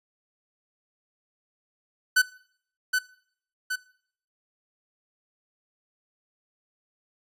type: tone with echo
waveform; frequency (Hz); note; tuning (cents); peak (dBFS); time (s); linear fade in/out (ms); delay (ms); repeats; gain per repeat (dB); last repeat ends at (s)
45% pulse; 1505; F#6; +29; -16; 2.16-2.22; 10; 770; 2; -5; 3.76
effects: noise-tail reverb RT60 0.6 s tail -21 dB re dry + resampled to 32000 Hz